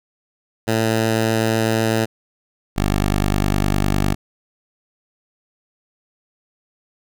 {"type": "tone pair in turn", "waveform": "10% pulse", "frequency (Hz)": [112, 49.89], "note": ["A2", "G1"], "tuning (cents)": [31, 31], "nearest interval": "octave + major second", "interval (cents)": 1400, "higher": "first", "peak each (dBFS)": -8, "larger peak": "neither", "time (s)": [[0.67, 2.06], [2.76, 4.15]], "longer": "neither", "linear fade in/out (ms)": 20, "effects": []}